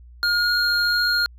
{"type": "tone pair together", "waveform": "triangle", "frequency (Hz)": [1430, 4236], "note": ["F6", "C8"], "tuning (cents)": [41, 21], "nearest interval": "octave + perfect fifth", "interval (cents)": 1880, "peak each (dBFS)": [-18, -20], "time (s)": [0.23, 1.26], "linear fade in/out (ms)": 0, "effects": ["added 60 Hz sine -42 dBFS peak until 1.38 s"]}